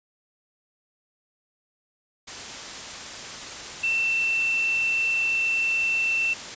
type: tone in noise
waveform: sine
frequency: 2683 Hz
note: E7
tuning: 30 cents sharp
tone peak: -21 dBFS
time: 3.83-6.34 s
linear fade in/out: 10 ms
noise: white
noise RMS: -36 dBFS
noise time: 2.27-6.55 s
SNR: +12 dB
effects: resampled to 16000 Hz